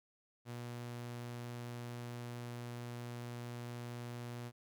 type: tone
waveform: sawtooth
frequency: 120.3 Hz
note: B2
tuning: 45 cents flat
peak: -39 dBFS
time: 0.45-4.52 s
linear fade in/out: 50 ms
effects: none